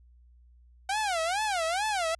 sawtooth tone with vibrato, 749 Hz, F#5, 21 cents sharp, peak -23 dBFS, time 0.89-2.15 s, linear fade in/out 5 ms, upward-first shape sine, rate 2.3 Hz, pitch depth 260 cents each way, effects added 60 Hz sine -54 dBFS peak until 2.19 s + resampled to 24000 Hz

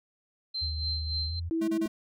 sine tone with tremolo, 4117 Hz, C8, 29 cents flat, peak -29 dBFS, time 0.54-1.4 s, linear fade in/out 10 ms, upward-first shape sine, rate 3.5 Hz, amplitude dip 65%
sine tone with pitch glide, 77.5 to 84.51 Hz, D#2 to E2, -6 to +44 cents, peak -31 dBFS, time 0.61-1.5 s, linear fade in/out 20 ms, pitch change +150 cents, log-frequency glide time 1.26-1.35 s
sine tone, 327.1 Hz, E4, 13 cents flat, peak -26 dBFS, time 1.51-1.86 s, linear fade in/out 0 ms
square tone bursts, 215.1 Hz, A3, 39 cents flat, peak -33 dBFS, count 3, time 1.61-1.88 s, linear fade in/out 10 ms, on 70 ms, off 30 ms
effects none

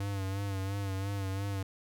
square tone with vibrato, 98 Hz, G2, in tune, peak -33 dBFS, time 0-1.63 s, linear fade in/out 5 ms, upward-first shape sine, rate 2.9 Hz, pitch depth 47 cents each way, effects none

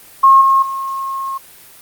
sine tone with level steps, 1079 Hz, C#6, 47 cents flat, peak -4 / -8 / -19 dBFS, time 0.23-1.38 s, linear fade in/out 10 ms, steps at 0.41 / 0.62 s, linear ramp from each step 5 ms, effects white hiss -41 dBFS RMS until 1.81 s + Opus 32 kbps

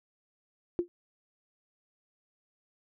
sine tone with exponential decay, 349.2 Hz, F4, in tune, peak -21 dBFS, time 0.79-0.88 s, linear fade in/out 0 ms, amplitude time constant 19 ms, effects none

